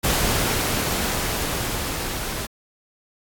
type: noise with level ramp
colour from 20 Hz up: pink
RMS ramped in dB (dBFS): -20 to -29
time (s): 0.03-2.47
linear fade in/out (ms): 20
effects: AAC 64 kbps